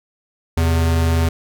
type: tone pair together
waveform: square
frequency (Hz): 82.41 / 130.81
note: E2 / C3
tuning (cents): 0 / 0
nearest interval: minor sixth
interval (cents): 800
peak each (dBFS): -15 / -25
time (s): 0.57-1.29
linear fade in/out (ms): 5
effects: none